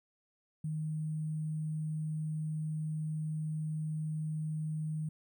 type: tone with sample-and-hold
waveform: sine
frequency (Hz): 155.56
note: D#3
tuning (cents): 0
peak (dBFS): -33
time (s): 0.64-5.09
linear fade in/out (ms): 5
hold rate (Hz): 8820
effects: none